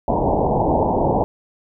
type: low-pass noise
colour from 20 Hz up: white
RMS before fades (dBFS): -18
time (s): 0.08-1.24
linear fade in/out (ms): 0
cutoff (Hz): 940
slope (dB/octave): 96
effects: none